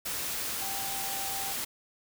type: tone in noise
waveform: sine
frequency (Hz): 784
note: G5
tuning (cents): 0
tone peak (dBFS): -39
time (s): 0.61-1.53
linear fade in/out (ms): 10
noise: white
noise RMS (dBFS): -34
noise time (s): 0.05-1.65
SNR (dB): -8
effects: none